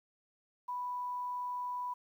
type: tone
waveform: sine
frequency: 987.8 Hz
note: B5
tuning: in tune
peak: -35 dBFS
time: 0.68-1.94 s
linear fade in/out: 10 ms
effects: 11-bit